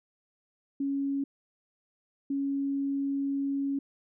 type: tone pair in turn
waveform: sine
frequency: 277.3 / 277.3 Hz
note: C#4 / C#4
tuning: +1 / +1 cents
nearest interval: unison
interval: 0 cents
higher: neither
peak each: -27 dBFS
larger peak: neither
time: 0.8-1.24 / 2.3-3.79 s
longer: second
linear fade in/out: 5 ms
effects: none